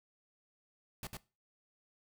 pink noise with echo, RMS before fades -42 dBFS, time 1.03-1.07 s, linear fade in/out 2 ms, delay 100 ms, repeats 1, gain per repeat -2 dB, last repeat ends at 1.17 s, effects noise-tail reverb RT60 0.3 s tail -19 dB re dry

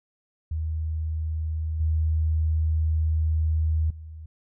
sine tone with level steps, 79 Hz, D#2, 27 cents sharp, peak -25 / -20 / -37 dBFS, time 0.51-4.26 s, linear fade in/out 5 ms, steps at 1.8 / 3.9 s, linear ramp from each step 5 ms, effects none

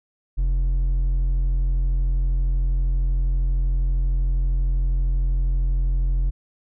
sine tone with hard clipping, 43.65 Hz, F1, in tune, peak -19 dBFS, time 0.37-6.31 s, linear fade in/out 20 ms, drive 4 dB, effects none

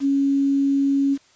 sine tone with quantisation, 277 Hz, C#4, 1 cent flat, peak -16 dBFS, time 0-1.18 s, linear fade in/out 50 ms, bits 7, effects white hiss -56 dBFS RMS until 1.35 s + resampled to 16000 Hz

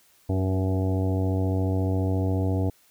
harmonic tone with a mistuned harmonic, 94.3 Hz, F#2, 33 cents sharp, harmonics 1 / 2 / 3 / 4 / 5 / 6 / 7 / 8 / 9, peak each -23 / -33 / -29 / -36 / -34 / -45 / -36 / -44 / -43 dBFS, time 0.29-2.7 s, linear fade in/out 5 ms, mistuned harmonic 5, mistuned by +20 cents, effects white hiss -60 dBFS RMS until 2.9 s

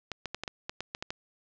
clicks, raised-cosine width 0.2 ms, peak -17 dBFS, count 10, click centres 0.117 / 0.257 / 0.346 / 0.436 / 0.478 / 0.695 / 0.806 / 0.949 / 1.025 / 1.105 s, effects low-pass 6000 Hz 12 dB/octave

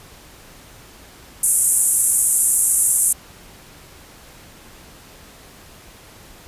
white band-pass noise, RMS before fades -17 dBFS, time 1.43-3.13 s, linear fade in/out 5 ms, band 7900 to 11000 Hz, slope 48 dB/octave, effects pink hiss -44 dBFS RMS until 6.47 s + resampled to 32000 Hz

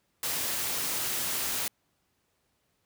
white noise, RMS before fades -31 dBFS, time 0.23-1.68 s, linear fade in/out 2 ms, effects pink hiss -74 dBFS RMS until 2.85 s + high-pass 60 Hz 12 dB/octave

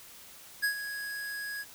square tone with ADSR envelope, 1661.2 Hz, G#6, in tune, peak -25 dBFS, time 0.62-1.65 s, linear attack 22 ms, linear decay 96 ms, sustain -11 dB, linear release 40 ms, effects white hiss -51 dBFS RMS until 1.74 s

